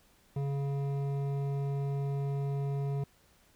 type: tone with hard clipping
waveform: sine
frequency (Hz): 139.7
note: C#3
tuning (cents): +14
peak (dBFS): -32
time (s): 0.36-3.04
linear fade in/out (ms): 5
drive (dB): 11
effects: pink hiss -65 dBFS RMS until 3.55 s